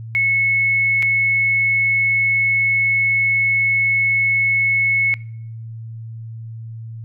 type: tone with dropouts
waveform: sine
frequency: 2196 Hz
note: C#7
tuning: 17 cents flat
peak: -14 dBFS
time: 0.15-5.14 s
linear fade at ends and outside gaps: 0 ms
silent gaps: 1.024-1.028 s
effects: noise-tail reverb RT60 0.6 s tail -22 dB re dry + added 113 Hz sine -29 dBFS peak until 7.04 s